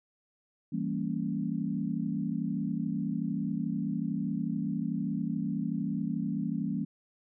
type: chord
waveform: sine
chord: E diminished seventh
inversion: none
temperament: equal with one note detuned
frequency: 164.81 / 196 / 229.6 / 277.2 Hz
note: E3 / G3 / Bb3 / Db4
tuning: 0 / 0 / -26 / 0 cents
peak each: -35 / -34 / -34 / -36 dBFS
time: 0.72-6.85 s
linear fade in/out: 10 ms
effects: none